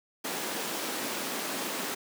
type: high-pass noise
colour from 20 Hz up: pink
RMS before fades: -34 dBFS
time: 0.24-1.95 s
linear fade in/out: 10 ms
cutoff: 220 Hz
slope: 24 dB/octave
effects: none